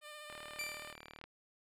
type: tone with vibrato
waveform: 10% pulse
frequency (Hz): 600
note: D5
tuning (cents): +37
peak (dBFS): -40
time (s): 0.01-0.95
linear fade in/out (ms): 50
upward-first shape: sine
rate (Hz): 15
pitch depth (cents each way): 20
type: click train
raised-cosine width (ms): 0.3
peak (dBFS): -32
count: 37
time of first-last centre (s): 0.3-1.24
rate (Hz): 38.3
type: tone with exponential decay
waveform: sawtooth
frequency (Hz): 2349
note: D7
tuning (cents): 0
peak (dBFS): -33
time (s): 0.59-1.19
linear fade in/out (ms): 2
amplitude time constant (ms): 130
effects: resampled to 32000 Hz